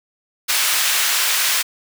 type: high-pass noise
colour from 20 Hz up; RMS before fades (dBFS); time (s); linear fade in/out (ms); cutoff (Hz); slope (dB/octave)
pink; -18; 0.48-1.63; 20; 1700; 12
effects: none